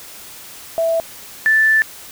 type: tone pair in turn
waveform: sine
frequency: 659.3 / 1760.1 Hz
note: E5 / A6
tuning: 0 / 0 cents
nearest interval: octave + perfect fourth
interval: 1700 cents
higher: second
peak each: -14 / -10 dBFS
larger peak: second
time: 0.78-1 / 1.46-1.82 s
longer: second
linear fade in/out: 0 ms
effects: white hiss -37 dBFS RMS until 2.11 s